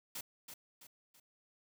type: noise with echo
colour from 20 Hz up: white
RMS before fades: -43 dBFS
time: 0.15-0.21 s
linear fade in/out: 5 ms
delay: 330 ms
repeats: 3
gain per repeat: -7 dB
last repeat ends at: 1.2 s
effects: none